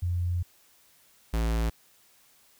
sine / square tone pair in turn, 88 / 56.2 Hz, F2 / A1, +14 / +37 cents, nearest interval minor sixth, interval 777 cents, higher first, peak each -25 dBFS, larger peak neither, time 0.02-0.43 / 1.33-1.7 s, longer first, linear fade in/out 10 ms, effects white hiss -61 dBFS RMS until 2.59 s

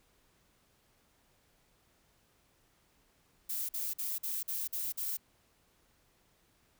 violet noise bursts, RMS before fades -36 dBFS, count 7, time 3.49-5.172 s, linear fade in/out 10 ms, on 200 ms, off 47 ms, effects pink hiss -70 dBFS RMS until 6.79 s

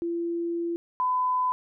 sine tone pair in turn, 340 / 1006.6 Hz, F4 / B5, -46 / +33 cents, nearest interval octave + perfect fifth, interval 1879 cents, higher second, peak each -26 / -22 dBFS, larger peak second, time 0.02-0.76 / 1-1.52 s, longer first, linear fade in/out 0 ms, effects none

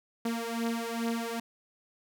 sawtooth beating tone pair, 230 / 232.4 Hz, A#3 / A#3, -23 / -5 cents, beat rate 2.4 Hz, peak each -29 / -30 dBFS, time 0.25-1.4 s, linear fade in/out 5 ms, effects none

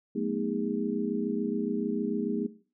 sine tone cluster, 185.3 / 217.4 / 244.3 / 312.2 / 406.9 Hz, F#3 / A3 / B3 / D#4 / G#4, +3 / -21 / -19 / +6 / -35 cents, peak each -38 / -31 / -33 / -35 / -35 dBFS, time 0.15-2.47 s, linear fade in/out 10 ms, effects noise-tail reverb RT60 0.4 s tail -17 dB re dry

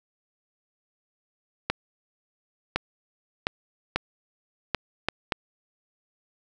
clicks, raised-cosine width 0.3 ms, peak -7 dBFS, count 7, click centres 1.7 / 2.76 / 3.469 / 3.96 / 4.747 / 5.086 / 5.322 s, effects none

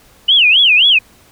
sine tone with vibrato, 2872 Hz, F7, 48 cents sharp, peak -6 dBFS, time 0.28-0.99 s, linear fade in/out 10 ms, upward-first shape sine, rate 3.8 Hz, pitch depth 290 cents each way, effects pink hiss -47 dBFS RMS until 1.31 s

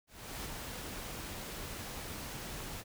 pink noise with ADSR envelope, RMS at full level -40 dBFS, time 0.07-2.84 s, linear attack 380 ms, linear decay 11 ms, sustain -3 dB, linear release 44 ms, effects none

